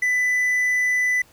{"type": "tone", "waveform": "triangle", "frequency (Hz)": 1994, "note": "B6", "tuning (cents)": 16, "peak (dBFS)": -16, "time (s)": [0.02, 1.22], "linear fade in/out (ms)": 5, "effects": ["pink hiss -54 dBFS RMS until 1.32 s"]}